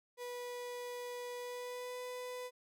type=tone with pitch glide; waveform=35% pulse; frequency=489.5 to 498.6 Hz; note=B4 to B4; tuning=-15 to +16 cents; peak=-40 dBFS; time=0.17-2.51 s; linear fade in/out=50 ms; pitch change=+31 cents; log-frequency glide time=1.38-2 s; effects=none